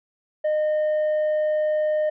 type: tone with tanh clipping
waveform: sine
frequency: 612 Hz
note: D#5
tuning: 29 cents flat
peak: -20 dBFS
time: 0.44-2.1 s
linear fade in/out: 10 ms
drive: 3 dB
effects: none